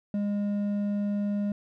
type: tone with hard clipping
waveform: sine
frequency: 204.2 Hz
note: G#3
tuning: 29 cents flat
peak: -27 dBFS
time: 0.14-1.52 s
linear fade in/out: 2 ms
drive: 5 dB
effects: none